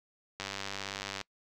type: click train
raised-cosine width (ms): 0.2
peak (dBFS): -19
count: 81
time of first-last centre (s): 0.4-1.213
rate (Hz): 98.4
effects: noise-tail reverb RT60 0.1 s tail -24 dB re dry